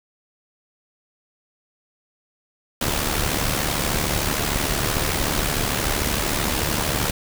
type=noise with amplitude modulation; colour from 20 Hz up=pink; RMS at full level=-20 dBFS; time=2.81-7.11 s; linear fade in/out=5 ms; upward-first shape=sine; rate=73.3 Hz; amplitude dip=60%; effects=none